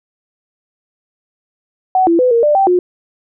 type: tone with pitch steps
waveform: sine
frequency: 749 / 336.5 / 503 / 465.7 / 594 / 779 / 359.1 Hz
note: F#5 / E4 / B4 / A#4 / D5 / G5 / F4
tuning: +21 / +36 / +32 / -2 / +20 / -11 / +48 cents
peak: -8 dBFS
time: 1.95-2.79 s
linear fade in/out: 2 ms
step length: 120 ms
effects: none